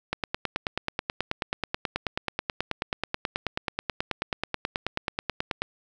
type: click train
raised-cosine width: 0.3 ms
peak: -10 dBFS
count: 52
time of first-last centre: 0.13-5.62 s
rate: 9.29 Hz
effects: none